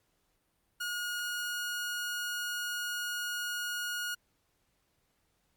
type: tone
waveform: sawtooth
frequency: 1440 Hz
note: F#6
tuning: 47 cents flat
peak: -30 dBFS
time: 0.8-4.15 s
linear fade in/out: 10 ms
effects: pink hiss -75 dBFS RMS until 5.56 s + Opus 48 kbps